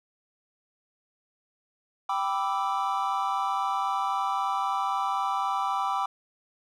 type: chord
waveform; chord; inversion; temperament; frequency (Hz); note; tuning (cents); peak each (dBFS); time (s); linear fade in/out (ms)
triangle; E minor seventh; first; equal; 784 / 987.8 / 1174.7 / 1318.5; G5 / B5 / D6 / E6; 0 / 0 / 0 / 0; -28 / -29 / -28 / -33; 2.09-6.06; 5
effects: none